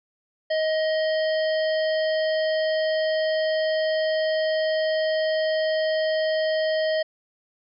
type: harmonic tone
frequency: 629 Hz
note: D#5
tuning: 19 cents sharp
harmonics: 1 / 3 / 5 / 7 / 8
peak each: -21 / -31 / -35 / -38 / -39 dBFS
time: 0.5-7.03 s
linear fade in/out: 10 ms
effects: none